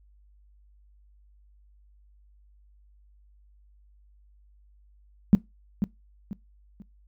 sine tone with echo, 202.2 Hz, G#3, 46 cents flat, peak -10 dBFS, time 5.33-5.35 s, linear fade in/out 0 ms, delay 490 ms, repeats 3, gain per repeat -10 dB, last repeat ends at 6.82 s, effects noise-tail reverb RT60 0.2 s tail -22 dB re dry + added 50 Hz sine -55 dBFS peak until 7.07 s

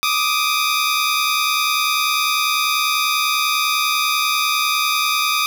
15% pulse tone pair together, 1179 / 1249.1 Hz, D6 / D#6, +6 / +6 cents, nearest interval minor second, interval 100 cents, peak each -13 dBFS, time 0.03-5.46 s, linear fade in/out 0 ms, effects none

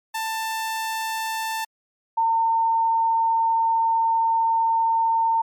sawtooth / sine tone pair in turn, 888 / 907.7 Hz, A5 / A#5, +16 / -46 cents, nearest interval unison, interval 38 cents, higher second, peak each -21 / -17 dBFS, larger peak second, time 0.14-1.65 / 2.17-5.42 s, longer second, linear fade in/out 10 ms, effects MP3 96 kbps

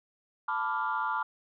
sine chord, B half-diminished seventh, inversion third, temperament equal with one note detuned, 880 / 994.6 / 1174.7 / 1396.9 Hz, A5 / B5 / D6 / F6, 0 / +12 / 0 / 0 cents, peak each -33 dBFS, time 0.48-1.23 s, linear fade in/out 5 ms, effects tanh soft clip ceiling -20 dBFS

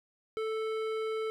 triangle tone with hard clipping, 440 Hz, A4, in tune, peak -33 dBFS, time 0.37-1.3 s, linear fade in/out 0 ms, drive 17 dB, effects none

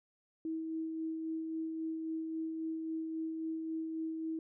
sine tone with tremolo, 321.5 Hz, E4, 43 cents flat, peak -34 dBFS, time 0.45-4.39 s, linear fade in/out 2 ms, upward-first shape sine, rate 3.7 Hz, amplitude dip 30%, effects none

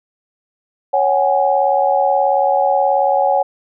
sine chord, C# suspended fourth, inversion none, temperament equal with one note detuned, 554.4 / 752.1 / 830.6 Hz, C#5 / F#5 / G#5, 0 / +28 / 0 cents, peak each -16 dBFS, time 0.93-3.43 s, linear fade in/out 10 ms, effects none

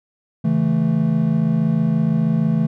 triangle chord, A major, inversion first, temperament equal, 138.59 / 164.81 / 220 Hz, C#3 / E3 / A3, 0 / 0 / 0 cents, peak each -21 / -16 / -17 dBFS, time 0.44-2.67 s, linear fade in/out 10 ms, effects none

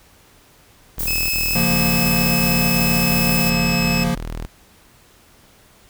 sawtooth tone bursts, 40.12 Hz, E1, 46 cents flat, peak -22 dBFS, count 10, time 0.97-4.468 s, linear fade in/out 20 ms, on 330 ms, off 22 ms
violet noise, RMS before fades -24 dBFS, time 0.99-3.5 s, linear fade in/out 5 ms
25% pulse tone, 2587 Hz, E7, 33 cents flat, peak -17 dBFS, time 1.07-4.04 s, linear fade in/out 5 ms
square chord, Bb minor, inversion first, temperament equal, 138.59 / 174.61 / 233.1 Hz, Db3 / F3 / Bb3, 0 / 0 / 0 cents, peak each -26 / -21 / -23 dBFS, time 1.55-4.15 s, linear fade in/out 5 ms
effects pink hiss -51 dBFS RMS until 5.89 s

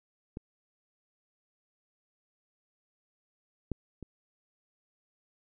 clicks, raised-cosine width 3 ms, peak -25 / -19 / -29 dBFS, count 3, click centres 0.371 / 3.717 / 4.027 s, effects none

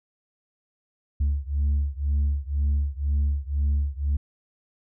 sine beating tone pair, 70.6 / 72.6 Hz, C#2 / D2, +32 / -19 cents, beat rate 2 Hz, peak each -22 / -23 dBFS, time 1.2-4.17 s, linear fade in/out 10 ms, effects tanh soft clip ceiling -18 dBFS

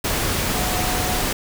sine tone in noise, 730 Hz, F#5, 24 cents flat, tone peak -28 dBFS, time 0.54-1.22 s, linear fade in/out 5 ms, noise pink, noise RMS -22 dBFS, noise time 0.04-1.33 s, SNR -9 dB, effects none

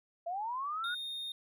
sine linear sweep, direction up, 659.3 to 1488 Hz, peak -34 dBFS, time 0.26-0.95 s, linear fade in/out 10 ms
triangle tone, 3681 Hz, A#7, 23 cents flat, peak -36 dBFS, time 0.84-1.32 s, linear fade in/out 2 ms
effects none

